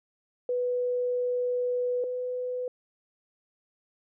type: tone pair in turn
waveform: sine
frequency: 493.9 / 499.6 Hz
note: B4 / B4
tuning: 0 / +20 cents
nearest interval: unison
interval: 20 cents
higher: second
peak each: -25 / -29 dBFS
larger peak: first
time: 0.49-2.04 / 2.04-2.68 s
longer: first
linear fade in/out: 2 ms
effects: none